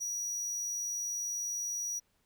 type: tone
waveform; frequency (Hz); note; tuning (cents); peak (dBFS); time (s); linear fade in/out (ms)
square; 5800; F#8; -35; -34; 0-2; 20
effects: pink hiss -74 dBFS RMS until 2.25 s